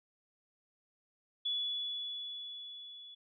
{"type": "tone with level ramp", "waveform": "sine", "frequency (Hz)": 3418, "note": "G#7", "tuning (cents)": 49, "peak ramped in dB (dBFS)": [-31, -49], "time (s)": [1.45, 3.15], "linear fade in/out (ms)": 10, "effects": []}